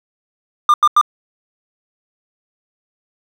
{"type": "tone bursts", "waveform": "triangle", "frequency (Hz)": 1200, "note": "D6", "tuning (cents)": 37, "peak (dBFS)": -5, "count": 3, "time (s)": [0.69, 1.013], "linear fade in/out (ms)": 2, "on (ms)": 49, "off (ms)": 88, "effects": []}